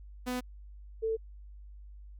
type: tone pair in turn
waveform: sawtooth / sine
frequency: 249.9 / 445.3 Hz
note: B3 / A4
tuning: +21 / +21 cents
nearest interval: minor seventh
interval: 1000 cents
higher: second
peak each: -28 dBFS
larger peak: neither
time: 0.26-0.41 / 1.02-1.17 s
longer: neither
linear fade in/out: 20 ms
effects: added 50 Hz sine -46 dBFS peak until 2.19 s